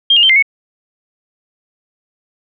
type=tone with pitch steps; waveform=sine; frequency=3205 / 2841 / 3125 / 2096 / 2208 Hz; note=G7 / F7 / G7 / C7 / C#7; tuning=+38 / +29 / -6 / +2 / -7 cents; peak=-6 dBFS; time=0.1-0.425 s; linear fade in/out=5 ms; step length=65 ms; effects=none